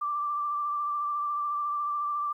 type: tone with vibrato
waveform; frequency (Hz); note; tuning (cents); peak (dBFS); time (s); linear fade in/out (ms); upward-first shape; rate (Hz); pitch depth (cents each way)
sine; 1174.7; D6; 0; -27; 0.01-2.33; 10; sine; 14; 22
effects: 11-bit